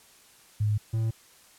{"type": "tone pair in turn", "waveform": ["sine", "triangle"], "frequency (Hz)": [105.4, 112.06], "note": ["G#2", "A2"], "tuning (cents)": [26, 32], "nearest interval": "minor second", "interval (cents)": 106, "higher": "second", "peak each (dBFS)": -22, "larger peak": "neither", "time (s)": [[0.6, 0.78], [0.93, 1.11]], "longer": "neither", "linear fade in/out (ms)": 10, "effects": ["white hiss -56 dBFS RMS until 1.58 s", "low-pass 12000 Hz 12 dB/octave"]}